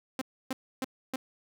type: tone bursts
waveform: sawtooth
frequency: 261.6 Hz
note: C4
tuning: in tune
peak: -26 dBFS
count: 4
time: 0.19-1.16 s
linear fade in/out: 2 ms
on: 25 ms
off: 290 ms
effects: none